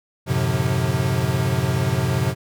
square tone cluster, 90.8 / 108.2 / 128.5 / 145.8 / 178.2 Hz, F#2 / A2 / C3 / D3 / F3, -32 / -29 / -31 / -12 / +35 cents, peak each -28 / -27 / -22 / -29 / -28 dBFS, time 0.26-2.35 s, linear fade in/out 50 ms, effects none

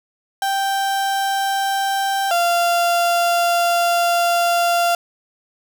35% pulse tone pair in turn, 784 / 691.6 Hz, G5 / F5, 0 / -17 cents, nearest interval major second, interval 217 cents, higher first, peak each -16 / -13 dBFS, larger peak second, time 0.42-2.31 / 2.31-4.95 s, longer second, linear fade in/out 2 ms, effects none

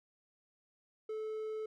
triangle tone, 434.7 Hz, A4, 21 cents flat, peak -35 dBFS, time 1.09-1.66 s, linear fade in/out 5 ms, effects none

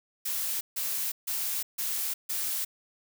blue noise bursts, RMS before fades -31 dBFS, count 5, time 0.25-2.65 s, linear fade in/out 10 ms, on 360 ms, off 150 ms, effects none

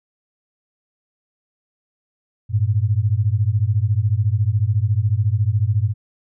sine beating tone pair, 98.4 / 112.4 Hz, G2 / A2, +7 / +37 cents, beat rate 14 Hz, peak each -18 dBFS, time 2.49-5.94 s, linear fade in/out 50 ms, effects none

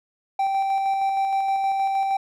triangle tone with tremolo, 780 Hz, G5, 9 cents flat, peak -17 dBFS, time 0.39-2.17 s, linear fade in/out 5 ms, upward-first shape square, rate 6.4 Hz, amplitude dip 25%, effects none

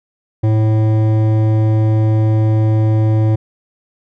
sine tone with hard clipping, 109.2 Hz, A2, 13 cents flat, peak -12 dBFS, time 0.43-3.36 s, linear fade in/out 10 ms, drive 12 dB, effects none

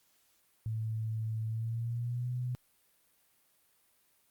sine tone with pitch glide, 110.8 to 124.37 Hz, A2 to B2, +13 to +13 cents, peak -32 dBFS, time 0.66-2.55 s, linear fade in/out 0 ms, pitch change +200 cents, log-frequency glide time 1.47-2.32 s, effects white hiss -70 dBFS RMS until 4.3 s + Opus 48 kbps

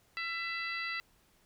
harmonic tone with a mistuned harmonic, 665 Hz, E5, 15 cents sharp, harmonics 2 / 3 / 4 / 5 / 6 / 7, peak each -42 / -37 / -41 / -53 / -46 / -46 dBFS, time 0.17-1 s, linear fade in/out 0 ms, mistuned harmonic 2, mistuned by +28 cents, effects pink hiss -68 dBFS RMS until 1.45 s

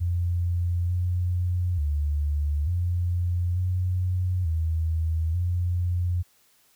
sine tone with pitch steps, 87.2 / 89.2 / 73.5 / 88 / 91.1 / 80.9 / 88.4 Hz, F2 / F2 / D2 / F2 / F#2 / E2 / F2, -2 / +37 / +2 / +14 / -26 / -32 / +22 cents, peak -22 dBFS, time 0-6.23 s, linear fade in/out 20 ms, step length 890 ms, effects white hiss -62 dBFS RMS until 6.75 s

